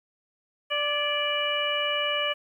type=harmonic tone with a mistuned harmonic; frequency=587.3 Hz; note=D5; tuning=in tune; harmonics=1 / 2 / 3 / 4 / 5; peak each=-30 / -32 / -34 / -31 / -28 dBFS; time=0.7-2.34 s; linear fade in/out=20 ms; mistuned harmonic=3; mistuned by=-34 cents; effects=10-bit